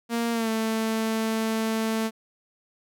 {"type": "tone with pitch glide", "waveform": "sawtooth", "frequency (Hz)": [233.1, 222.1], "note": ["A#3", "A3"], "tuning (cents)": [0, 16], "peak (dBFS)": -20, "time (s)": [0.09, 2.11], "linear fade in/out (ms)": 50, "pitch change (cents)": -84, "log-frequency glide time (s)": [0.32, 0.49], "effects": []}